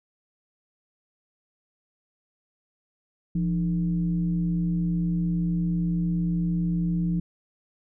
sine tone with frequency modulation, 171.8 Hz, F3, 28 cents flat, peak -22 dBFS, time 3.35-7.2 s, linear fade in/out 5 ms, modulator 133 Hz, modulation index 0.49, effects none

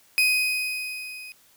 35% pulse tone with level ramp, 2504 Hz, D#7, 10 cents sharp, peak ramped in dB -15 to -37 dBFS, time 0.18-1.32 s, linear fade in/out 0 ms, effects white hiss -58 dBFS RMS until 1.56 s

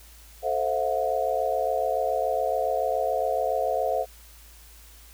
sine chord, F# half-diminished seventh, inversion first, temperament equal with one note detuned, 440 / 523.3 / 659.3 / 726.4 Hz, A4 / C5 / E5 / F#5, 0 / 0 / 0 / -32 cents, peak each -31 / -28 / -27 / -28 dBFS, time 0.42-4.06 s, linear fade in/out 50 ms, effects added 56 Hz sine -49 dBFS peak until 5.13 s + white hiss -52 dBFS RMS until 5.13 s

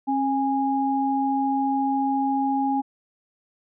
sine tone pair together, 270 / 824.2 Hz, C#4 / G#5, -45 / -13 cents, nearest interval octave + perfect fifth, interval 1932 cents, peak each -23 dBFS, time 0.07-2.82 s, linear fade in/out 20 ms, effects none

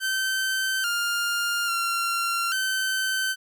sawtooth tone with pitch steps, 1544 / 1404 / 1375 / 1537 Hz, G6 / F6 / F6 / G6, -27 / +9 / -27 / -35 cents, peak -20 dBFS, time 0-3.36 s, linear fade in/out 50 ms, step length 840 ms, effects none

